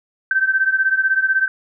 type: beating tone pair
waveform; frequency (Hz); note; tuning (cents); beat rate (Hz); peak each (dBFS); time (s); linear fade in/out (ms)
sine; 1546 / 1562; G6 / G6; -24 / -7; 16; -16 / -19; 0.31-1.48; 2
effects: none